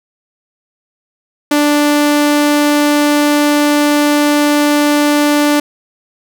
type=tone; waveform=sawtooth; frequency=293.7 Hz; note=D4; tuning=in tune; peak=-5 dBFS; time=1.51-5.6 s; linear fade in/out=5 ms; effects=none